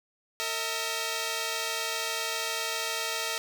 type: tone pair together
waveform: 5% pulse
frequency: 455 / 642.5 Hz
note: A#4 / E5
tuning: -42 / -45 cents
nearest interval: tritone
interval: 597 cents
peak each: -21 / -21 dBFS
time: 0.4-3.38 s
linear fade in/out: 0 ms
effects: none